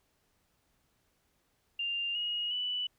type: tone with pitch steps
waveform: sine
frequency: 2794 / 2881 / 2970 Hz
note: F7 / F#7 / F#7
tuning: 0 / -47 / +6 cents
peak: -31 dBFS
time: 1.79-2.87 s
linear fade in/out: 5 ms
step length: 360 ms
effects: pink hiss -74 dBFS RMS until 2.98 s